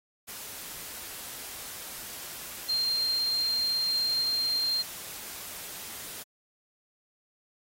sine tone in noise, 4186 Hz, C8, in tune, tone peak -25 dBFS, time 2.68-4.83 s, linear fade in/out 20 ms, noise white, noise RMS -41 dBFS, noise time 0.27-6.24 s, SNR +13 dB, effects AAC 48 kbps

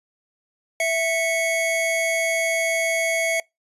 square tone pair together, 660 / 2207 Hz, E5 / C#7, +2 / -8 cents, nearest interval octave + major sixth, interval 2090 cents, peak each -23 dBFS, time 0.8-3.4 s, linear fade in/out 2 ms, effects noise-tail reverb RT60 0.2 s tail -25 dB re dry + resampled to 32000 Hz

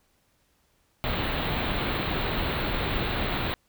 pink band-stop noise, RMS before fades -28 dBFS, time 1.04-3.54 s, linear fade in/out 0 ms, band 4200 to 16000 Hz, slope 96 dB/octave, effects pink hiss -68 dBFS RMS until 3.68 s

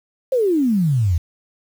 sine exponential sweep, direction down, 544 to 78.2 Hz, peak -14 dBFS, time 0.32-1.18 s, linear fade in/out 5 ms, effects 7-bit

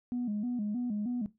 sine tone with vibrato, 226 Hz, A3, 47 cents sharp, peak -29 dBFS, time 0.12-1.26 s, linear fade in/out 0 ms, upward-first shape square, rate 3.2 Hz, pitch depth 140 cents each way, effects noise-tail reverb RT60 0.2 s tail -17 dB re dry + tanh soft clip ceiling -27 dBFS

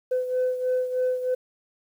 sine beating tone pair, 506 / 509.2 Hz, B4 / C5, +42 / -47 cents, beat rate 3.2 Hz, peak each -22 / -28 dBFS, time 0.11-1.35 s, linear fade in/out 10 ms, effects tanh soft clip ceiling -18 dBFS + 9-bit

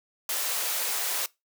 white high-pass noise, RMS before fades -29 dBFS, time 0.29-1.26 s, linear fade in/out 2 ms, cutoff 430 Hz, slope 24 dB/octave, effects noise-tail reverb RT60 0.2 s tail -21 dB re dry

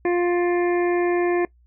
harmonic tone with a mistuned harmonic, 351.2 Hz, F4, 10 cents sharp, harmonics 1 / 2 / 3 / 5 / 6 / 7, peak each -18 / -28 / -33 / -32 / -36 / -38 dBFS, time 0.05-1.45 s, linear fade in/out 2 ms, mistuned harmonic 7, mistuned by -35 cents, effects noise-tail reverb RT60 0.1 s tail -21 dB re dry + added 60 Hz sine -53 dBFS peak until 1.66 s

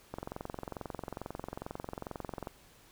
click train, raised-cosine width 1 ms, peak -24 dBFS, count 53, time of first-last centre 0.14-2.472 s, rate 22.3 Hz, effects pink hiss -60 dBFS RMS until 2.91 s

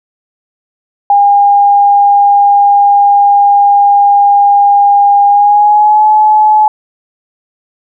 sine tone with pitch glide, 810 to 854.7 Hz, G#5 to G#5, -43 to +49 cents, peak -3 dBFS, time 1.1-6.68 s, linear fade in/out 2 ms, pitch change +92 cents, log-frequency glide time 5.27-6.05 s, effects none

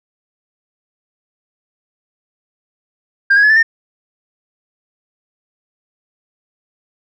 sine tone with pitch steps, 1600 / 1651.6 / 1705 / 1760 / 1816.8 Hz, G6 / G#6 / G#6 / A6 / A#6, +35 / -10 / +45 / 0 / -45 cents, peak -5 dBFS, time 3.3-3.63 s, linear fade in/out 10 ms, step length 66 ms, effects tanh soft clip ceiling -5 dBFS

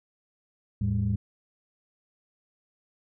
sine tone cluster, 81.5 / 108.5 / 199.6 Hz, E2 / A2 / G3, -19 / -24 / +32 cents, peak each -30 / -25 / -29 dBFS, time 0.81-1.16 s, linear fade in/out 5 ms, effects tanh soft clip ceiling -16 dBFS

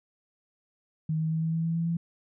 sine tone with pitch steps, 157.6 / 159.06 / 160.54 / 162.03 / 163.54 / 165.05 / 166.59 / 168.13 Hz, D#3 / D#3 / E3 / E3 / E3 / E3 / E3 / E3, +23 / +38 / -45 / -29 / -13 / +2 / +19 / +34 cents, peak -25 dBFS, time 1.09-1.97 s, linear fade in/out 5 ms, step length 110 ms, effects none

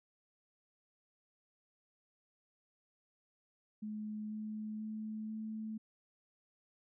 sine tone with pitch steps, 213.1 / 214.8 / 216.6 / 218.3 Hz, G#3 / A3 / A3 / A3, +45 / -41 / -27 / -13 cents, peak -39 dBFS, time 3.82-5.78 s, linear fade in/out 10 ms, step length 490 ms, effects none

